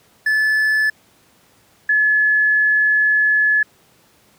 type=tone pair in turn; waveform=triangle / sine; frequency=1733 / 1712.1 Hz; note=A6 / A6; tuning=-27 / -48 cents; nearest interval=unison; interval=21 cents; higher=first; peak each=-12 dBFS; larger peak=neither; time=0.26-0.9 / 1.89-3.63 s; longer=second; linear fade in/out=5 ms; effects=pink hiss -54 dBFS RMS until 4.38 s + high-pass 100 Hz 12 dB/octave